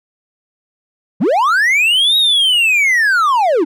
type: linear two-way sweep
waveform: triangle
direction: up then down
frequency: 138.1 to 3824 to 271.1 Hz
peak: -8 dBFS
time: 1.2-3.65 s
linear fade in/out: 20 ms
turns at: 2.17 s
effects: none